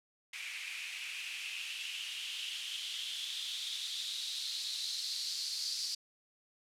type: noise with band-pass filter sweep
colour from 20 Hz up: blue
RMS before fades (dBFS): -40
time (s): 0.33-5.95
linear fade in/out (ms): 5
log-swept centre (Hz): 2300 to 4700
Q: 5.3
effects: low-pass 11000 Hz 12 dB/octave